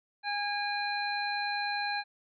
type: harmonic tone with a mistuned harmonic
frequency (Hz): 819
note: G#5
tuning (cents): -24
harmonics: 1 / 2 / 3 / 5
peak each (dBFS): -33 / -35 / -39 / -37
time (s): 0.23-2.04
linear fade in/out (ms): 50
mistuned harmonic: 3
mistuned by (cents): -24
effects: none